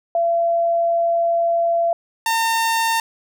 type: tone pair in turn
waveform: sine / sawtooth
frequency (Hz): 678 / 908.7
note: E5 / A#5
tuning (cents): +49 / -44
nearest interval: perfect fourth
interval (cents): 507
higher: second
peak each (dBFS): -15 / -13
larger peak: second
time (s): 0.15-1.93 / 2.26-3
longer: first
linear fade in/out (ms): 2
effects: none